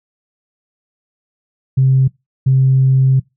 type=tone bursts at uneven times; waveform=sine; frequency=132.4 Hz; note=C3; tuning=21 cents sharp; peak=-7 dBFS; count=2; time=1.77-2.08 / 2.46-3.2 s; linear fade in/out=10 ms; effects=noise-tail reverb RT60 0.2 s tail -23 dB re dry + tanh soft clip ceiling -3 dBFS